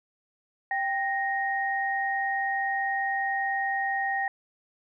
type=tone pair together; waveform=sine; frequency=785.2 / 1864.7 Hz; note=G5 / A#6; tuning=+3 / 0 cents; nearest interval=octave + minor third; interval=1497 cents; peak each=-28 dBFS; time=0.71-4.28 s; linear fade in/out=2 ms; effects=none